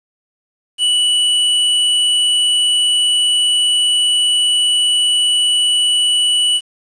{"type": "tone", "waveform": "square", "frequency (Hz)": 2955, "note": "F#7", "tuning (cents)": -3, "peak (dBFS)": -12, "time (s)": [0.78, 6.61], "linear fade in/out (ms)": 50, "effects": ["resampled to 22050 Hz", "7-bit"]}